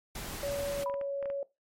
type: noise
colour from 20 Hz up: pink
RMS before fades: -40 dBFS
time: 0.15-0.84 s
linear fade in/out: 5 ms
type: tone with pitch glide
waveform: sine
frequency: 566 to 558.2 Hz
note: C#5 to C#5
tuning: +36 to +12 cents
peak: -31 dBFS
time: 0.43-1.43 s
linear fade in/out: 2 ms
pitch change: -24 cents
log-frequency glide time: 0.78-0.86 s
type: tone with exponential decay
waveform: sine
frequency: 986 Hz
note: B5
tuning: 3 cents flat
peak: -31 dBFS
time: 0.86-1.11 s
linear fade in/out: 1 ms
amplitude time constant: 53 ms
type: clicks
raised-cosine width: 0.5 ms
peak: -30 dBFS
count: 6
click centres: 0.898 / 0.941 / 1.013 / 1.227 / 1.257 / 1.301 s
effects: noise-tail reverb RT60 0.2 s tail -17 dB re dry + MP3 64 kbps